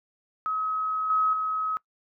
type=tone with level steps; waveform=sine; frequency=1276 Hz; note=D#6; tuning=43 cents sharp; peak=-25 / -20 / -25 dBFS; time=0.46-1.77 s; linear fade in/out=0 ms; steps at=1.1 / 1.33 s; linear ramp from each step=2 ms; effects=noise-tail reverb RT60 0.1 s tail -22 dB re dry